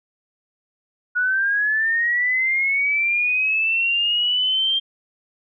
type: linear sweep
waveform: sine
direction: up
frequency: 1455 to 3188 Hz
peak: -17 dBFS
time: 1.15-4.8 s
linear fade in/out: 20 ms
effects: none